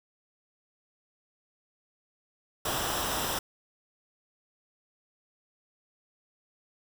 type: noise with comb filter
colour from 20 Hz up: pink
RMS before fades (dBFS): -31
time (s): 2.65-3.39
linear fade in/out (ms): 5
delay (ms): 0.45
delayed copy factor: -0.6
effects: none